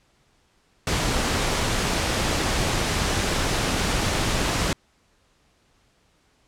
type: noise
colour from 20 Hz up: pink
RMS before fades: -23 dBFS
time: 0.87-4.73 s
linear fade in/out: 2 ms
effects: pink hiss -63 dBFS RMS until 6.47 s + low-pass 8000 Hz 12 dB/octave